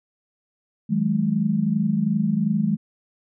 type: tone cluster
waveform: sine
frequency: 159.6 / 189.3 / 212.1 Hz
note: D#3 / F#3 / G#3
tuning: +44 / +40 / +37 cents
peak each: -25 / -24 / -21 dBFS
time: 0.89-2.77 s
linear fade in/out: 20 ms
effects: none